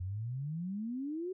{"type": "exponential sweep", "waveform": "sine", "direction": "up", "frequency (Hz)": [87.31, 382.5], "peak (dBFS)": -35, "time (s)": [0, 1.33], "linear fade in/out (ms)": 10, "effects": []}